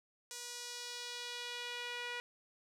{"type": "tone with band-pass filter sweep", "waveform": "sawtooth", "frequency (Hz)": 484.6, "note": "B4", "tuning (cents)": -33, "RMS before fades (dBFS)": -44, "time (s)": [0.31, 2.2], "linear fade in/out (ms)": 0, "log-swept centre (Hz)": [6800, 2300], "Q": 1.4, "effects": []}